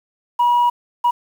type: tone bursts at uneven times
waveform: sine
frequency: 964 Hz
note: B5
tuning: 42 cents flat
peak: -10 dBFS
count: 2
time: 0.39-0.7 / 1.04-1.11 s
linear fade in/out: 10 ms
effects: tanh soft clip ceiling -10 dBFS + 7-bit